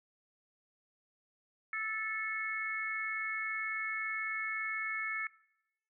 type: harmonic tone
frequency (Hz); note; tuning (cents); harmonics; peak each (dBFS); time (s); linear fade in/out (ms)
438.2; A4; -7; 3 / 4 / 5; -41 / -39 / -37; 1.73-5.27; 2
effects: noise-tail reverb RT60 0.8 s tail -20 dB re dry